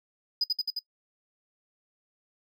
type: tone with echo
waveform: triangle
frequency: 4978 Hz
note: D#8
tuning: in tune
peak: -19 dBFS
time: 0.41-0.44 s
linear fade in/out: 5 ms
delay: 88 ms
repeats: 4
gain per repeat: -2 dB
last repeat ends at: 0.792 s
effects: noise-tail reverb RT60 0.1 s tail -23 dB re dry + tanh soft clip ceiling -20 dBFS